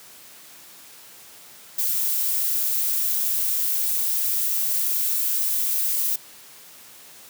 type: noise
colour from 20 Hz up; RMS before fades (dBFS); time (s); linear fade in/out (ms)
violet; -23; 1.78-6.16; 5
effects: white hiss -46 dBFS RMS until 7.29 s + high-pass 100 Hz 12 dB/octave